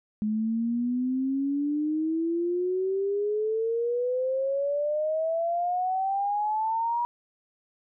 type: exponential sweep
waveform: sine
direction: up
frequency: 210.9 to 963 Hz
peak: -24 dBFS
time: 0.22-7.05 s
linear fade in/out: 0 ms
effects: none